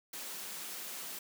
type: high-pass noise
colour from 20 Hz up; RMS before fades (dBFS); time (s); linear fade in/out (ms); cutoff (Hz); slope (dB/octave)
white; -43; 0.13-1.19; 5; 160; 96
effects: none